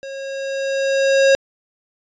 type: tone with level ramp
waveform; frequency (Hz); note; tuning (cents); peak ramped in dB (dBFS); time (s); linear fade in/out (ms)
square; 544; C#5; -33; -30 to -10; 0.03-1.35; 0
effects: resampled to 16000 Hz